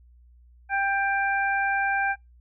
harmonic tone, 790 Hz, G5, 13 cents sharp, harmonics 1 / 2 / 3, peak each -25 / -25 / -31 dBFS, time 0.69-2.16 s, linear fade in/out 50 ms, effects noise-tail reverb RT60 0.2 s tail -26 dB re dry + added 60 Hz sine -51 dBFS peak until 2.4 s

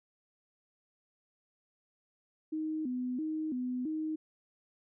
sine tone with vibrato, 280 Hz, C#4, 18 cents sharp, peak -32 dBFS, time 2.52-4.16 s, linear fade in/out 10 ms, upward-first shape square, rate 1.5 Hz, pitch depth 190 cents each way, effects none

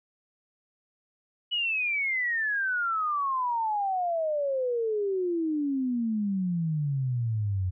sine exponential sweep, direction down, 2960 to 89.7 Hz, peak -25 dBFS, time 1.51-7.71 s, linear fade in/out 20 ms, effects none

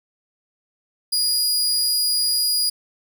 sawtooth tone, 4886 Hz, D#8, 32 cents flat, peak -15 dBFS, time 1.12-2.7 s, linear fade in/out 10 ms, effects none

